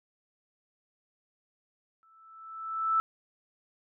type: tone with exponential growth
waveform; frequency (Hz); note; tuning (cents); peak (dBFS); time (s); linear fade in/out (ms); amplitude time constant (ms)
sine; 1318.5; E6; 0; -21; 2.03-3; 0; 210
effects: none